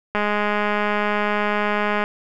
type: click train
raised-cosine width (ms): 0.5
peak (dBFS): -7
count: 394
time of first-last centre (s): 0.15-2.039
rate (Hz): 208
effects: none